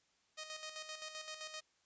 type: tone with tremolo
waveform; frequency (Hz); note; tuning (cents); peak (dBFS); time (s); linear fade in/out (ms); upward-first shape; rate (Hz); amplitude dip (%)
5% pulse; 622.3; D#5; 0; -32; 0.37-1.61; 20; square; 7.7; 55
effects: white hiss -75 dBFS RMS until 1.85 s + resampled to 16000 Hz